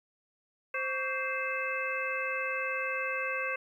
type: harmonic tone with a mistuned harmonic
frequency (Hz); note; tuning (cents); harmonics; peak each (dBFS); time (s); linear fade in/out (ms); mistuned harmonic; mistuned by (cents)
523.3; C5; 0; 1 / 2 / 3 / 4 / 5; -37 / -38 / -36 / -37 / -36; 0.74-3.56; 5; 2; +140
effects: 11-bit